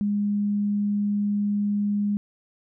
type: tone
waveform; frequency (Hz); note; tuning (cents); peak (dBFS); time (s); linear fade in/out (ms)
sine; 205.1; G#3; -21; -21; 0.01-2.17; 0
effects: none